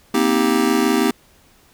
square chord, C minor seventh, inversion third, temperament just, 235.5 / 261.6 / 314 / 392.4 Hz, Bb3 / C4 / Eb4 / G4, +18 / 0 / +16 / +2 cents, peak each -21 dBFS, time 0.14-1.11 s, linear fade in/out 5 ms, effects pink hiss -53 dBFS RMS until 1.73 s

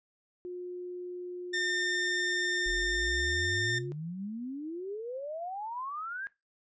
sine tone with pitch glide, 358.3 to 355.2 Hz, F4 to F4, +44 to +29 cents, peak -36 dBFS, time 0.45-3.92 s, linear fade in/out 0 ms, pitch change -15 cents, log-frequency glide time 0.87-3.01 s
sawtooth tone, 1808 Hz, A6, 47 cents sharp, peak -26 dBFS, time 1.53-3.79 s, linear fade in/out 10 ms
sine exponential sweep, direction up, 38.89 to 1653 Hz, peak -35 dBFS, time 2.66-6.27 s, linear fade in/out 0 ms
effects noise-tail reverb RT60 0.2 s tail -17 dB re dry + resampled to 16000 Hz

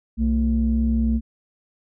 sine tone pair together, 63.5 / 225.6 Hz, B1 / A3, +49 / +44 cents, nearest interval octave + minor seventh, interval 2195 cents, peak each -19 dBFS, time 0.17-1.21 s, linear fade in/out 50 ms, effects tanh soft clip ceiling -11 dBFS

